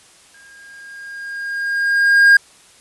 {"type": "tone with exponential growth", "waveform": "triangle", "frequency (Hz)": 1619, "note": "G#6", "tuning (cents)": -45, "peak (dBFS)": -3, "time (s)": [0.34, 2.37], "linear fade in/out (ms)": 5, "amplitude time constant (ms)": 440, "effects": ["white hiss -48 dBFS RMS until 2.8 s", "resampled to 24000 Hz"]}